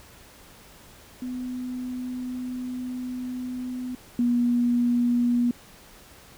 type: tone pair in turn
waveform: sine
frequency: 251.3 / 241.3 Hz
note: B3 / B3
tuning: +30 / -40 cents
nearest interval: minor second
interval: 70 cents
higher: first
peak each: -29 / -19 dBFS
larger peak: second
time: 1.22-3.95 / 4.19-5.51 s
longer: first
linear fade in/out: 2 ms
effects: pink hiss -50 dBFS RMS until 6.37 s